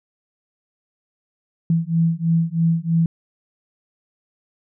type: beating tone pair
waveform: sine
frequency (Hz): 164 / 167.1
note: E3 / E3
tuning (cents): -9 / +24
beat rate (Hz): 3.1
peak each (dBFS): -19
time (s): 1.7-3.06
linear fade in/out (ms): 2
effects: none